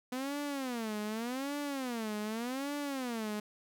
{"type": "tone with vibrato", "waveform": "sawtooth", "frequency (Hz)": 246.9, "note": "B3", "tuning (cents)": 0, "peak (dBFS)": -31, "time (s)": [0.12, 3.4], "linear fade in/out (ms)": 5, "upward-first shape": "sine", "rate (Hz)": 0.85, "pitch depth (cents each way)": 280, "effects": []}